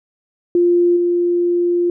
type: tone with level steps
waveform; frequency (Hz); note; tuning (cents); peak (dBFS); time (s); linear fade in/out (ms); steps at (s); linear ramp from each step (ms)
sine; 349.2; F4; 0; -10 / -13; 0.55-1.9; 2; 0.96; 10
effects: none